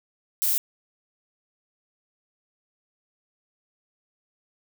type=noise; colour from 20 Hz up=violet; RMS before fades=-23 dBFS; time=0.42-0.58 s; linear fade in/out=0 ms; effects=none